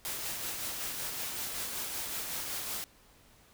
white noise with tremolo, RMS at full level -36 dBFS, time 0.05-2.84 s, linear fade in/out 0 ms, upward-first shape sine, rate 5.3 Hz, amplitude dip 30%, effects pink hiss -61 dBFS RMS until 3.53 s

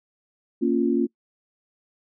sine chord, Bb minor, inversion none, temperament equal, 233.1 / 277.2 / 349.2 Hz, Bb3 / Db4 / F4, 0 / 0 / 0 cents, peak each -23 dBFS, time 0.61-1.07 s, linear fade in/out 20 ms, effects noise-tail reverb RT60 0.1 s tail -24 dB re dry

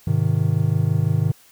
triangle chord, Ab major, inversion none, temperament just, 103.83 / 129.78 / 155.74 Hz, Ab2 / C3 / Eb3, 0 / -14 / +2 cents, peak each -19 dBFS, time 0.07-1.32 s, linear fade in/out 5 ms, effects white hiss -52 dBFS RMS until 1.51 s

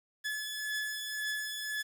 sawtooth beating tone pair, 1714 / 1715.9 Hz, A6 / A6, -46 / -44 cents, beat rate 1.9 Hz, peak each -37 / -32 dBFS, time 0.24-1.83 s, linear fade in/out 20 ms, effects 10-bit

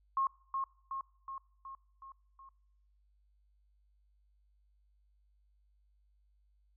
sine tone with echo, 1079 Hz, C#6, 47 cents flat, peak -28 dBFS, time 0.17-0.27 s, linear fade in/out 2 ms, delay 370 ms, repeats 6, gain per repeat -4 dB, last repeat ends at 2.49 s, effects noise-tail reverb RT60 0.9 s tail -25 dB re dry + added 50 Hz sine -67 dBFS peak until 6.76 s

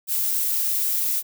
violet noise, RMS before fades -23 dBFS, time 0.07-1.23 s, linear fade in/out 50 ms, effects none

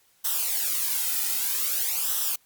blue noise with flanger, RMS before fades -26 dBFS, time 0.24-2.36 s, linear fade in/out 10 ms, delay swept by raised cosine 0.43 to 1.83 ms, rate 0.52 Hz, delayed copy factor -0.7, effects white hiss -63 dBFS RMS until 2.45 s + Opus 48 kbps

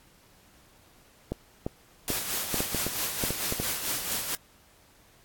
clicks, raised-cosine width 2 ms, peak -16 dBFS, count 11, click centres 1.32 / 1.665 / 2.103 / 2.543 / 2.605 / 2.747 / 2.866 / 3.238 / 3.306 / 3.524 / 3.6 s
white noise with tremolo, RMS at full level -29 dBFS, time 2.08-4.35 s, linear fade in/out 0 ms, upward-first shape sine, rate 4.5 Hz, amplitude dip 50%
effects pink hiss -59 dBFS RMS until 5.24 s + AAC 64 kbps

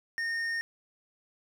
triangle tone with hard clipping, 1837 Hz, A#6, 26 cents flat, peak -31 dBFS, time 0.18-0.61 s, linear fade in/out 0 ms, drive 10 dB, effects none

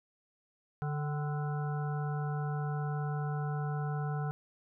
harmonic tone with a mistuned harmonic, 146.83 Hz, D3, in tune, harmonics 1 / 3 / 5 / 7 / 9 / 10, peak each -32 / -44 / -42 / -49 / -47 / -49 dBFS, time 0.82-4.31 s, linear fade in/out 0 ms, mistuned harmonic 5, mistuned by +56 cents, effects none

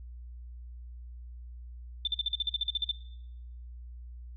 sine tone bursts, 3550 Hz, A7, 15 cents sharp, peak -26 dBFS, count 13, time 2.05-2.913 s, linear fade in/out 2 ms, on 23 ms, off 47 ms, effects noise-tail reverb RT60 0.9 s tail -18 dB re dry + added 60 Hz sine -42 dBFS peak until 4.36 s

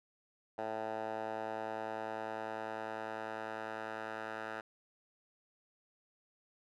10% pulse tone with band-pass filter sweep, 110 Hz, A2, in tune, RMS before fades -41 dBFS, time 0.58-4.61 s, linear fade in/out 5 ms, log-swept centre 800 to 1200 Hz, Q 2.3, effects none

